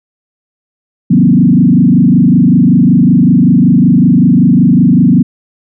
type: tone with frequency modulation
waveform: sine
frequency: 209.8 Hz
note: G#3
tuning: 18 cents sharp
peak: -3 dBFS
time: 1.1-5.23 s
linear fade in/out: 10 ms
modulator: 25.3 Hz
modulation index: 2.4
effects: none